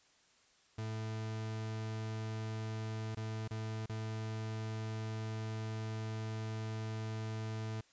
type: tone with dropouts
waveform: 40% pulse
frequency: 110 Hz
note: A2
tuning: in tune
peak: -37 dBFS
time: 0.78-7.81 s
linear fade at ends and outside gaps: 5 ms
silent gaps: 3.149-3.17 / 3.478-3.508 / 3.86-3.894 s
effects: white hiss -68 dBFS RMS until 7.92 s + resampled to 16000 Hz